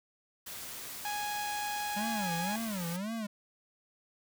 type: noise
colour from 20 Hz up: white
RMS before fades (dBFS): -43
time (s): 0.46-2.97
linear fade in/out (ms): 10
type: harmonic tone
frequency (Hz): 830.6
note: G#5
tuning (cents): 0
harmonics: 1 / 2 / 3 / 4 / 5 / 6 / 7 / 8 / 9 / 10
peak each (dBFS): -35 / -41 / -45 / -47 / -49 / -51 / -52 / -53 / -54 / -55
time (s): 1.05-2.56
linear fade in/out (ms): 2
type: tone with vibrato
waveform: square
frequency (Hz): 196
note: G3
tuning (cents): 0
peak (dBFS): -35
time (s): 1.96-3.27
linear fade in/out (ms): 10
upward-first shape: sine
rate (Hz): 1.9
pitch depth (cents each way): 270
effects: none